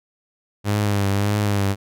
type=tone with vibrato; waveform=sawtooth; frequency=101.6 Hz; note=G#2; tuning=38 cents flat; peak=-14 dBFS; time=0.64-1.76 s; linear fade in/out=50 ms; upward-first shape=triangle; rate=1.7 Hz; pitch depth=58 cents each way; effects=none